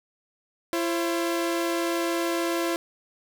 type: tone pair together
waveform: sawtooth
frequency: 337.9 / 536 Hz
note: E4 / C5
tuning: +43 / +42 cents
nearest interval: minor sixth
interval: 799 cents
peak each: -21 / -28 dBFS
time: 0.73-2.76 s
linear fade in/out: 0 ms
effects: none